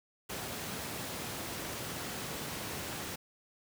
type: high-pass noise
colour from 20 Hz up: pink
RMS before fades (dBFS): -40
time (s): 0.29-3.16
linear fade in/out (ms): 10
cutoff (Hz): 100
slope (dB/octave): 12
effects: none